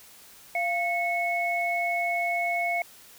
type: tone pair together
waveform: sine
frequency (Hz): 692.3 / 2200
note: F5 / C#7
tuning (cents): -15 / -14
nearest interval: octave + minor sixth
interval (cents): 2001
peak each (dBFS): -27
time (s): 0.55-2.82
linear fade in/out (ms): 2
effects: white hiss -51 dBFS RMS until 3.18 s